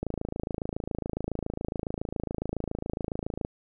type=click train; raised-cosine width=2 ms; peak=-17 dBFS; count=94; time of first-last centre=0.03-3.449 s; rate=27.2 Hz; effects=none